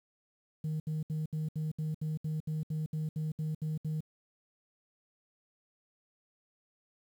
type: tone bursts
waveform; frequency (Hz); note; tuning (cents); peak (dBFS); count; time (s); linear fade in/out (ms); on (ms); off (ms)
sine; 155.56; D#3; 0; -29; 15; 0.64-4.006; 5; 160; 69
effects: tanh soft clip ceiling -30 dBFS + 10-bit